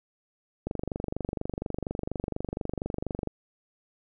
click train, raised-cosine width 2 ms, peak -17 dBFS, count 64, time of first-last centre 0.67-3.273 s, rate 24.2 Hz, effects none

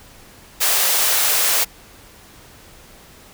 white high-pass noise, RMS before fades -17 dBFS, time 0.6-1.65 s, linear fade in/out 20 ms, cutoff 430 Hz, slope 24 dB/octave, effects pink hiss -45 dBFS RMS until 3.33 s

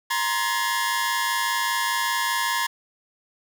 sawtooth tone cluster, 943 / 1048 / 1705 Hz, A#5 / C6 / G#6, +20 / +2 / +45 cents, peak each -23 dBFS, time 0.1-2.67 s, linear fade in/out 10 ms, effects none

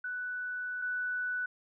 sine tone pair in turn, 1487 / 1487 Hz, F#6 / F#6, +8 / +8 cents, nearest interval unison, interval 0 cents, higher neither, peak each -34 / -31 dBFS, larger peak second, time 0.04-0.82 / 0.82-1.46 s, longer first, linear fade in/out 5 ms, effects none

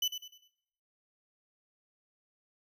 35% pulse tone with echo, 2995 Hz, F#7, 20 cents sharp, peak -26 dBFS, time 0.02-0.08 s, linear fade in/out 5 ms, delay 100 ms, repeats 4, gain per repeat -9 dB, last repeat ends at 0.48 s, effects noise-tail reverb RT60 0.8 s tail -20 dB re dry

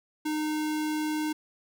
square tone, 306.6 Hz, D#4, 25 cents flat, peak -28 dBFS, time 0.25-1.33 s, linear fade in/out 10 ms, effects none

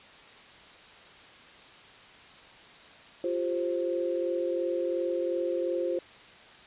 sine chord, F suspended second, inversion none, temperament equal with one note detuned, 349.2 / 392 / 526.9 Hz, F4 / G4 / C5, 0 / 0 / +12 cents, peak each -30 / -36 / -30 dBFS, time 3.24-5.99 s, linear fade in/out 2 ms, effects white hiss -51 dBFS RMS until 6.66 s + resampled to 8000 Hz

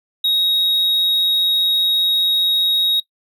triangle tone, 3779 Hz, A#7, 23 cents sharp, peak -13 dBFS, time 0.24-3 s, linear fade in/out 5 ms, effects noise-tail reverb RT60 0.1 s tail -18 dB re dry

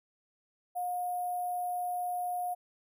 sine tone with sample-and-hold, 717 Hz, F5, 45 cents sharp, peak -31 dBFS, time 0.75-2.55 s, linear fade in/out 20 ms, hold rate 11025 Hz, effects none

